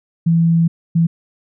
sine tone bursts at uneven times, 166.4 Hz, E3, 17 cents sharp, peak -10 dBFS, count 2, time 0.26-0.68 / 0.95-1.07 s, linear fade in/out 10 ms, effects none

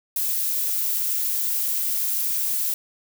violet noise, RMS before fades -24 dBFS, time 0.16-2.74 s, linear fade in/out 2 ms, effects none

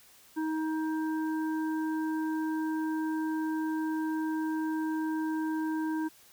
harmonic tone, 315.4 Hz, D#4, 24 cents sharp, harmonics 1 / 3 / 5, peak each -29 / -39 / -43 dBFS, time 0.36-6.09 s, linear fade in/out 20 ms, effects white hiss -58 dBFS RMS until 6.32 s

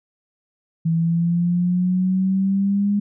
sine exponential sweep, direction up, 163 to 205.2 Hz, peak -16 dBFS, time 0.85-3 s, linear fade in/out 10 ms, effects none

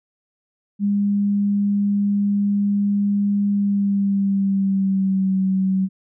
sine tone with pitch glide, 202.5 to 190.03 Hz, G#3 to F#3, -43 to +46 cents, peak -16 dBFS, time 0.79-5.89 s, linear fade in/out 50 ms, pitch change -111 cents, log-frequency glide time 3.5-5.37 s, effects none

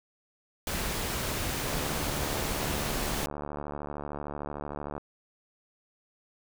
pink noise, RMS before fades -32 dBFS, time 0.67-3.26 s, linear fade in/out 2 ms
click train, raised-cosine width 1 ms, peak -22 dBFS, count 244, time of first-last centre 1.66-4.98 s, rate 73.2 Hz
effects none

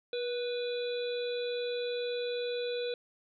harmonic tone with a mistuned harmonic, 493.9 Hz, B4, in tune, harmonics 1 / 3 / 5 / 7 / 8, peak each -32 / -47 / -46 / -45 / -43 dBFS, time 0.13-2.94 s, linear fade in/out 2 ms, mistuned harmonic 1, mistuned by -33 cents, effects none

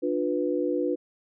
sine chord, B diminished, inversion first, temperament just, 296.3 / 355.6 / 493.9 Hz, D4 / F4 / B4, +15 / +31 / 0 cents, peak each -28 dBFS, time 0.02-0.96 s, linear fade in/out 20 ms, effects none

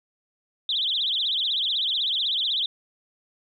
sine tone with vibrato, 3480 Hz, A7, 20 cents flat, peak -22 dBFS, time 0.69-2.66 s, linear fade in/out 2 ms, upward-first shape triangle, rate 16 Hz, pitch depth 260 cents each way, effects 10-bit

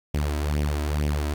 sawtooth tone with flanger, 74 Hz, D2, 14 cents sharp, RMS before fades -25 dBFS, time 0.14-1.34 s, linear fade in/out 5 ms, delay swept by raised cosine 0.34 to 3.14 ms, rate 2.2 Hz, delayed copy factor +0.7, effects 9-bit

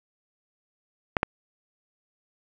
clicks, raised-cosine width 0.5 ms, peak -6 dBFS, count 2, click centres 1.168 / 1.231 s, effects none

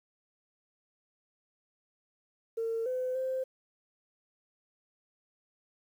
sine tone with pitch steps, 454.5 / 509 / 521 Hz, A#4 / C5 / C5, -44 / -48 / -7 cents, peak -29 dBFS, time 2.57-3.44 s, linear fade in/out 10 ms, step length 290 ms, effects tanh soft clip ceiling -25 dBFS + 10-bit

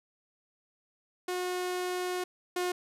sawtooth tone pair in turn, 362.2 / 359.3 Hz, F#4 / F4, -37 / +49 cents, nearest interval unison, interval 14 cents, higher first, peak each -27 / -25 dBFS, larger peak second, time 1.28-2.24 / 2.56-2.72 s, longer first, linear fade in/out 5 ms, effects resampled to 32000 Hz

